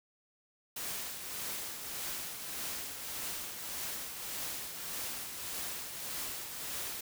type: noise with tremolo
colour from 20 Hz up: white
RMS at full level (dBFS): -38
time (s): 0.76-7.01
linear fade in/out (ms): 5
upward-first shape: triangle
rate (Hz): 1.7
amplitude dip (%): 50
effects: none